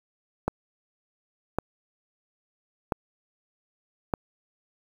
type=clicks; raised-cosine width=1 ms; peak=-10 dBFS; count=4; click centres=0.48 / 1.586 / 2.922 / 4.138 s; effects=7-bit